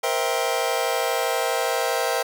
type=chord; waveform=sawtooth; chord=C dominant seventh; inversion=third; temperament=just; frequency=470.9 / 523.3 / 654.1 / 784.9 Hz; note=Bb4 / C5 / E5 / G5; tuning=+18 / 0 / -14 / +2 cents; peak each=-23 dBFS; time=0.03-2.23 s; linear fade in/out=10 ms; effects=none